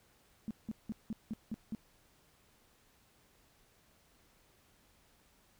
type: tone bursts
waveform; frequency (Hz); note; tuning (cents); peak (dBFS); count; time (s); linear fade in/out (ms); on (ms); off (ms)
sine; 220; A3; 0; -35; 7; 0.48-1.749; 0; 27; 180
effects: pink hiss -68 dBFS RMS until 5.59 s